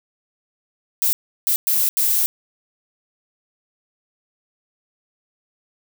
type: noise bursts at uneven times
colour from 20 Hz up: violet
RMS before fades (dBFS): -18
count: 4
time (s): 1.02-1.13 / 1.47-1.56 / 1.67-1.89 / 1.97-2.26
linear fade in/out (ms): 0
effects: none